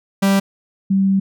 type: tone pair in turn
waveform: 45% pulse / sine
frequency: 196 / 193.86 Hz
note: G3 / G3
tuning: 0 / -19 cents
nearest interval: unison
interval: 19 cents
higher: first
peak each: -12 dBFS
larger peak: neither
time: 0.22-0.4 / 0.9-1.2 s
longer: second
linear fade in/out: 10 ms
effects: none